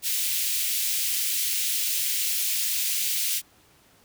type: high-pass noise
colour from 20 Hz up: white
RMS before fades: -26 dBFS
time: 0.02-3.42 s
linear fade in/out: 50 ms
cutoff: 2300 Hz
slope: 24 dB/octave
effects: pink hiss -58 dBFS RMS until 4.04 s + high-pass 60 Hz 12 dB/octave